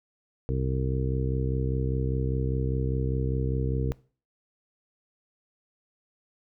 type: harmonic tone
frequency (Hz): 65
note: C2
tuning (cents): -11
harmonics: 1 / 2 / 3 / 4 / 5 / 6 / 7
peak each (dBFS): -29 / -28 / -39 / -37 / -38 / -39 / -34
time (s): 0.49-3.92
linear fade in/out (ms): 0
effects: noise-tail reverb RT60 0.4 s tail -21 dB re dry